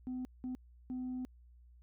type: tone bursts at uneven times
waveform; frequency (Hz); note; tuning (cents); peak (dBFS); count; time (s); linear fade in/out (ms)
sine; 253.7; B3; +47; -35; 3; 0.07-0.25 / 0.44-0.55 / 0.9-1.25; 0
effects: tanh soft clip ceiling -35 dBFS + added 60 Hz sine -57 dBFS peak until 1.82 s